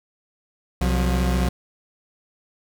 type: tone pair together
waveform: 40% pulse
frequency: 64.43 / 178.8 Hz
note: C2 / F3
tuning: -26 / +41 cents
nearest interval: octave + tritone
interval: 1767 cents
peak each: -19 / -23 dBFS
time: 0.81-1.49 s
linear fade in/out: 5 ms
effects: none